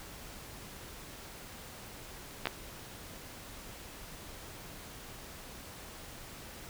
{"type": "clicks", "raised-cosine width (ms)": 0.3, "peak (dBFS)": [-15, -14], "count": 2, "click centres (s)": [2.456, 2.471], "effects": ["pink hiss -48 dBFS RMS until 6.69 s"]}